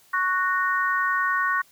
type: harmonic tone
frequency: 370 Hz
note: F#4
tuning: in tune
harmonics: 3 / 4 / 5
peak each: -24 / -25 / -26 dBFS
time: 0.13-1.62 s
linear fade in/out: 10 ms
effects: white hiss -57 dBFS RMS until 1.71 s